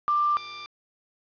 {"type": "tone pair in turn", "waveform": ["sine", "15% pulse"], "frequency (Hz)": [1185, 1185], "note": ["D6", "D6"], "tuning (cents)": [15, 15], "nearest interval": "unison", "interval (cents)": 0, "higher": "neither", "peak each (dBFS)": [-20, -31], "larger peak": "first", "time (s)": [[0.08, 0.37], [0.37, 0.66]], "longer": "neither", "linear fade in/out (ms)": 0, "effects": ["resampled to 11025 Hz", "8-bit"]}